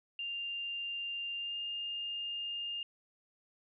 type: tone with pitch glide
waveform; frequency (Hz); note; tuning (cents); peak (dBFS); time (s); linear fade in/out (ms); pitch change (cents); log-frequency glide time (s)
sine; 2794 to 2817; F7 to F7; 0 to +14; -36; 0.19-2.83; 2; +14; 1.37-1.58
effects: none